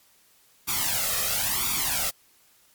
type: noise with flanger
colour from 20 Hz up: white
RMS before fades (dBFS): -26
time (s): 0.67-2.11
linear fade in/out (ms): 20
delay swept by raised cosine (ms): 0.85 to 1.62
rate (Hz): 0.98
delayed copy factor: +0.85
effects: white hiss -60 dBFS RMS until 2.74 s + MP3 96 kbps